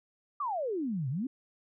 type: exponential two-way sweep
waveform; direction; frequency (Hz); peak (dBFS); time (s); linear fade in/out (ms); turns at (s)
sine; down then up; 1217 to 121.9 to 284.8; -30; 0.4-1.27; 5; 1.09
effects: none